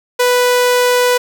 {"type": "tone", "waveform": "sawtooth", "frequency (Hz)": 493.9, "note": "B4", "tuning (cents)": 0, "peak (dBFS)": -6, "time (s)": [0.19, 1.18], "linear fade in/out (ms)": 10, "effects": []}